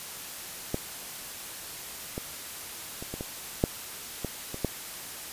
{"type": "clicks", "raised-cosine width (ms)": 2, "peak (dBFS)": [-14, -19, -25, -21, -20, -8, -17, -22, -12], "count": 9, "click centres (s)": [0.744, 2.179, 3.025, 3.14, 3.209, 3.639, 4.247, 4.544, 4.647], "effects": ["white hiss -40 dBFS RMS until 5.32 s", "resampled to 32000 Hz"]}